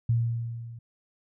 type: tone with level ramp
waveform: sine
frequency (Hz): 116.54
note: A#2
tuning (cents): 0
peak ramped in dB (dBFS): -19 to -40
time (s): 0.09-0.79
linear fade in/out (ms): 5
effects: none